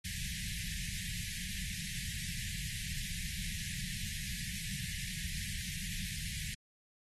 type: band-stop noise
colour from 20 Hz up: pink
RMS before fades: -40 dBFS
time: 0.04-6.55 s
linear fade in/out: 10 ms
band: 200 to 1700 Hz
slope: 96 dB/octave
effects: AAC 32 kbps